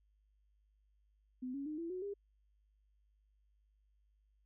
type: tone with pitch steps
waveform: sine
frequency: 253.8 / 278.4 / 305.3 / 334.9 / 367.3 / 402.9 Hz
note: B3 / C#4 / D#4 / E4 / F#4 / G4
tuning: +47 / +8 / -33 / +27 / -13 / +48 cents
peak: -39 dBFS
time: 1.42-2.14 s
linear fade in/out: 10 ms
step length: 120 ms
effects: added 51 Hz sine -70 dBFS peak until 4.45 s